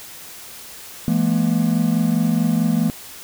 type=tone cluster; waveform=triangle; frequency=167.4 / 213.5 / 238.2 Hz; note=E3 / G#3 / A#3; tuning=+27 / +48 / +38 cents; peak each=-18 dBFS; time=1.08-2.9 s; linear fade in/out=0 ms; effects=white hiss -38 dBFS RMS until 3.23 s